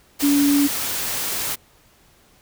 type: tone in noise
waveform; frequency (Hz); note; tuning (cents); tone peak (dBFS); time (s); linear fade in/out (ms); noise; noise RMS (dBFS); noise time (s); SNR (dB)
sine; 285; C#4; +48; -14; 0.22-0.68; 20; white; -25; 0.19-1.56; +8
effects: pink hiss -55 dBFS RMS until 2.41 s